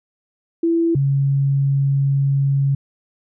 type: tone pair in turn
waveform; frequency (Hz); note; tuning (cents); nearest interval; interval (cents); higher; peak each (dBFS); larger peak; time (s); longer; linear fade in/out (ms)
sine; 333.7 / 138.41; E4 / C#3; +21 / -2; octave + minor third; 1523; first; -14; neither; 0.63-0.95 / 0.95-2.75; second; 5
effects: none